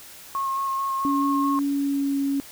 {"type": "tone with vibrato", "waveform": "sine", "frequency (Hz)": 1083, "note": "C#6", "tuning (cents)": -41, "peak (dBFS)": -23, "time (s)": [0.35, 1.59], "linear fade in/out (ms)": 0, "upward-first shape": "square", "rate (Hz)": 4.6, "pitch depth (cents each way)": 12}
{"type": "tone with pitch glide", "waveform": "sine", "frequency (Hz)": [281.7, 277.5], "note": ["C#4", "C#4"], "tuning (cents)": [28, 2], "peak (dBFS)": -21, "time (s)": [1.05, 2.4], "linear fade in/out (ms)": 0, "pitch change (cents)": -26, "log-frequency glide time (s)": [1.67, 2.22]}
{"effects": ["white hiss -44 dBFS RMS until 2.51 s"]}